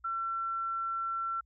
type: tone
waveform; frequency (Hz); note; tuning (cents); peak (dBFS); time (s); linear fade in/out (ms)
sine; 1350; E6; +41; -31; 0.04-1.41; 10
effects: added 60 Hz sine -64 dBFS peak until 1.45 s